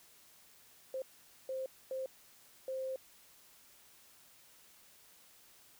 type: tone bursts at uneven times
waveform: sine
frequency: 525 Hz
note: C5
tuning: 6 cents sharp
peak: -36 dBFS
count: 4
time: 0.94-1.02 / 1.49-1.66 / 1.91-2.06 / 2.68-2.96 s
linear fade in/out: 2 ms
effects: white hiss -62 dBFS RMS until 5.79 s